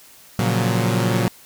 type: chord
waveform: sawtooth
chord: Gb major seventh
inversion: first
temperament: equal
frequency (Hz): 116.54 / 138.59 / 174.61 / 185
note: Bb2 / Db3 / F3 / Gb3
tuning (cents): 0 / 0 / 0 / 0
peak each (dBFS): -16 / -22 / -21 / -19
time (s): 0.39-1.28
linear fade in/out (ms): 0
effects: white hiss -47 dBFS RMS until 1.45 s